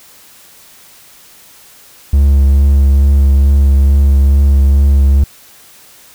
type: tone with vibrato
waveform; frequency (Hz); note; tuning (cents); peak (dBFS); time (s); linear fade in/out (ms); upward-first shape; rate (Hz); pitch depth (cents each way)
triangle; 69.3; C#2; 0; -3; 2.13-5.24; 5; triangle; 2.3; 23
effects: white hiss -41 dBFS RMS until 6.14 s

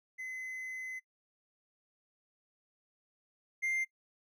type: tone pair in turn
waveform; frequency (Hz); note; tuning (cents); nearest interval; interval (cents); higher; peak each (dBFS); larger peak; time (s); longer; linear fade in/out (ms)
triangle; 2038 / 2099; C7 / C7; -46 / +5; minor second; 51; second; -37 / -29; second; 0.18-1 / 3.62-3.85; first; 20
effects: noise-tail reverb RT60 0.1 s tail -21 dB re dry

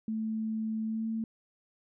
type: tone with pitch glide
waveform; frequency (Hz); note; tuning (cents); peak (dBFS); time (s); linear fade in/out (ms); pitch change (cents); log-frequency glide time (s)
sine; 220 to 223.5; A3 to A3; 0 to +27; -30; 0.08-1.24; 2; +27; 0.85-1.07
effects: none

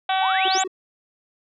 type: harmonic tone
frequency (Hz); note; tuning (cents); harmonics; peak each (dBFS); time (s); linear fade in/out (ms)
380.1; F#4; +47; 2 / 3 / 4 / 5 / 6 / 7 / 8 / 9 / 10; -20 / -31 / -29 / -36 / -33 / -35 / -34 / -31 / -34; 0.09-0.64; 5
type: exponential sweep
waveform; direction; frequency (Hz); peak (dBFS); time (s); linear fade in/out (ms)
sine; up; 770 to 7920; -23; 0.21-0.63; 10
type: tone bursts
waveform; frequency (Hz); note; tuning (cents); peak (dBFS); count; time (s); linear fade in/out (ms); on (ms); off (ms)
triangle; 374.1; F#4; +19; -24; 3; 0.45-0.677; 5; 33; 64
effects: none

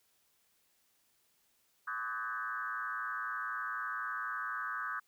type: tone with frequency modulation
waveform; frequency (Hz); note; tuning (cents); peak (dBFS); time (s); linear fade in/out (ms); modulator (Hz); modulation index
sine; 1382; F6; -19; -35; 1.87-5; 10; 116; 2.4
effects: white hiss -73 dBFS RMS until 5.07 s

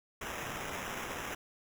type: noise with sample-and-hold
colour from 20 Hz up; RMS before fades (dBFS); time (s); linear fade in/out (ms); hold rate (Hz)
blue; -40; 0.21-1.35; 5; 4410
effects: none

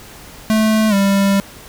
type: tone with pitch glide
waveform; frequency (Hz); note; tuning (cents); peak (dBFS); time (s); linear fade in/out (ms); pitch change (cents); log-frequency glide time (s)
square; 217.9 to 197.52; A3 to G3; -17 to +13; -12; 0.5-1.4; 0; -170; 0.89-0.94
effects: pink hiss -38 dBFS RMS until 1.68 s

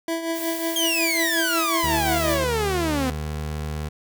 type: tone with tremolo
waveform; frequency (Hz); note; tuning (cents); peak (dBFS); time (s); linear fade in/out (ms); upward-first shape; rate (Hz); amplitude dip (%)
25% pulse; 330; E4; +2; -18; 0.08-2.44; 2; triangle; 5.5; 65
type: noise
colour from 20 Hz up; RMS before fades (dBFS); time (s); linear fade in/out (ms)
blue; -33; 0.33-2.39; 50
type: exponential sweep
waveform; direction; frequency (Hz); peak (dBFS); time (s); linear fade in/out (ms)
sawtooth; down; 3268 to 248.4; -18; 0.76-3.1; 2
type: tone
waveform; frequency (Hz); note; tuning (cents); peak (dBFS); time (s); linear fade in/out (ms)
25% pulse; 76; D#2; -40; -23; 1.83-3.89; 10
effects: none

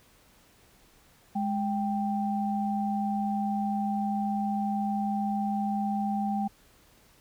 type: tone pair together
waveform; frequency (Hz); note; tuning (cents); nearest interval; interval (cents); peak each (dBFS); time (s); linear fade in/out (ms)
sine; 207.7 / 785.9; G#3 / G5; 0 / +4; octave + major seventh; 2304; -28 / -30; 1.35-6.48; 10
effects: pink hiss -60 dBFS RMS until 7.2 s

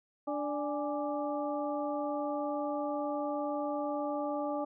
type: harmonic tone with a mistuned harmonic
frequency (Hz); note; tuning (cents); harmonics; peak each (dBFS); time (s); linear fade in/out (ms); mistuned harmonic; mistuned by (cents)
293.7; D4; 0; 1 / 2 / 3 / 4; -36 / -35 / -38 / -42; 0.27-4.65; 10; 3; -98
effects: none

